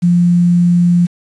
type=tone with quantisation; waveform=sine; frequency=174.61 Hz; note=F3; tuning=in tune; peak=-7 dBFS; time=0.02-1.07 s; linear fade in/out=20 ms; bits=6; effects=resampled to 22050 Hz